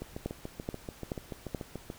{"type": "two click trains", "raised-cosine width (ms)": 2, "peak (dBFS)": [-19, -24], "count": [4, 14], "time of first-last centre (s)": [[0.26, 1.548], [0.02, 1.901]], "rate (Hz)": [2.33, 6.91], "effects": ["pink hiss -53 dBFS RMS until 1.98 s"]}